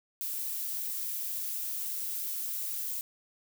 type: noise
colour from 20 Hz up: violet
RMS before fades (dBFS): -35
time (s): 0.21-3.01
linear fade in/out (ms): 0
effects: none